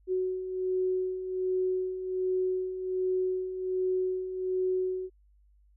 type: beating tone pair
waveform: sine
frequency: 370 / 371.3 Hz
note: F#4 / F#4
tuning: 0 / +6 cents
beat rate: 1.3 Hz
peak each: -35 / -28 dBFS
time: 0.07-5.1 s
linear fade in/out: 50 ms
effects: added 50 Hz sine -59 dBFS peak until 5.76 s